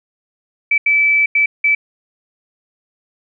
sine tone bursts at uneven times, 2310 Hz, D7, 29 cents flat, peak -10 dBFS, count 4, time 0.71-0.78 / 0.86-1.26 / 1.35-1.46 / 1.64-1.75 s, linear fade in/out 5 ms, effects none

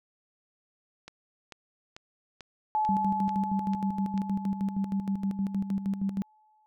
click train, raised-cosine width 0.2 ms, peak -26 dBFS, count 8, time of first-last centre 1.08-4.177 s, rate 2.26 Hz
sine tone with exponential decay, 859 Hz, A5, 42 cents flat, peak -23 dBFS, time 2.75-6.66 s, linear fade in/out 0 ms, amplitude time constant 850 ms
sine tone with tremolo, 196 Hz, G3, in tune, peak -25 dBFS, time 2.89-6.22 s, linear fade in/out 0 ms, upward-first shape square, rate 6.4 Hz, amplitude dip 65%
effects none

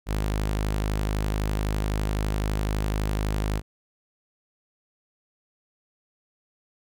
sawtooth tone, 51.91 Hz, G#1, in tune, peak -20 dBFS, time 0.06-3.62 s, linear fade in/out 50 ms, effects none

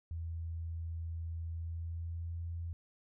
sine tone with pitch glide, 82.7 to 84.44 Hz, E2 to E2, +6 to +42 cents, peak -37 dBFS, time 0.11-2.73 s, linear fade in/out 0 ms, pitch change +36 cents, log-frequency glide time 1.49-2.43 s, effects none

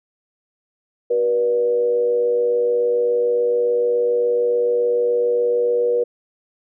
sine tone with frequency modulation, 480.9 Hz, B4, 46 cents flat, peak -15 dBFS, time 1.1-6.04 s, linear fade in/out 10 ms, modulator 107 Hz, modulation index 0.46, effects none

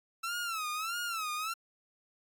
sawtooth tone with vibrato, 1321 Hz, E6, 3 cents sharp, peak -30 dBFS, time 0.23-1.54 s, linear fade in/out 10 ms, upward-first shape sine, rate 1.6 Hz, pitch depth 140 cents each way, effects AAC 64 kbps

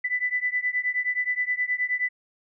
sine beating tone pair, 1987 / 1996.5 Hz, B6 / B6, +10 / +18 cents, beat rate 9.5 Hz, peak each -26 / -27 dBFS, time 0.04-2.09 s, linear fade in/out 10 ms, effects none

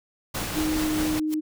pink noise with tremolo, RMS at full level -29 dBFS, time 0.34-1.2 s, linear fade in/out 10 ms, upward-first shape sine, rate 4.8 Hz, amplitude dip 25%
sine tone with pitch glide, 311.1 to 309 Hz, D#4 to D#4, 0 to -12 cents, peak -23 dBFS, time 0.55-1.41 s, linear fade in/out 20 ms, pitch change -12 cents, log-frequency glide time 0.75-0.93 s
white noise with exponential growth, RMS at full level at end -32 dBFS, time 1.27-1.34 s, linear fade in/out 0 ms, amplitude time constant 15 ms
effects none

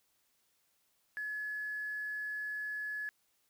sine tone with quantisation, 1702 Hz, G#6, 42 cents sharp, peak -36 dBFS, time 1.17-3.09 s, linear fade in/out 0 ms, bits 10, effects white hiss -75 dBFS RMS until 3.49 s

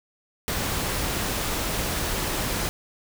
pink noise, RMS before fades -27 dBFS, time 0.48-2.69 s, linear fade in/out 0 ms, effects none

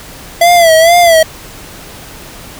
square tone with vibrato, 670 Hz, E5, 28 cents sharp, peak -4 dBFS, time 0.41-1.23 s, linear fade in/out 5 ms, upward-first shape sine, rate 2.2 Hz, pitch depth 86 cents each way, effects pink hiss -31 dBFS RMS until 2.59 s

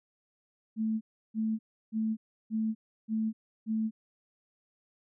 sine tone bursts, 220 Hz, A3, in tune, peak -27 dBFS, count 6, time 0.76-3.91 s, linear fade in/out 50 ms, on 250 ms, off 330 ms, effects none

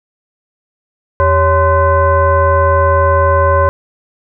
sine tone with frequency modulation, 560 Hz, C#5, 18 cents sharp, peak -7 dBFS, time 1.2-3.69 s, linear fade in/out 0 ms, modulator 476 Hz, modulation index 1.4, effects none

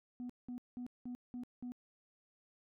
sine tone bursts, 246.2 Hz, B3, 5 cents flat, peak -39 dBFS, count 6, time 0.2-1.72 s, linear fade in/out 0 ms, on 95 ms, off 190 ms, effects tanh soft clip ceiling -39 dBFS

